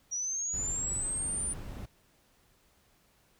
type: linear sweep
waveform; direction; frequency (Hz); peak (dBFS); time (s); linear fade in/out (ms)
sine; up; 5730 to 9410; -31; 0.11-1.54; 20
type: noise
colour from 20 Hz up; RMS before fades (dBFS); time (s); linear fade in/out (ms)
brown; -41; 0.53-1.86; 10
effects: pink hiss -67 dBFS RMS until 3.39 s